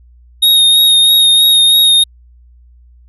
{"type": "tone with vibrato", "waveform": "square", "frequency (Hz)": 3729, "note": "A#7", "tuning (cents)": 0, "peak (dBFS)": -6, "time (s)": [0.42, 2.04], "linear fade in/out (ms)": 10, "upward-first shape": "sine", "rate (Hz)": 3.1, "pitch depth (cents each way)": 20, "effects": ["added 60 Hz sine -40 dBFS peak until 3.08 s"]}